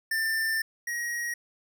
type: tone pair in turn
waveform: square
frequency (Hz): 1787 / 1893.3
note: A6 / A#6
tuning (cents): +26 / +26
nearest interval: minor second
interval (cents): 100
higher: second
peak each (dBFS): -26 / -30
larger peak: first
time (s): 0.11-0.62 / 0.87-1.34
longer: first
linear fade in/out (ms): 5
effects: none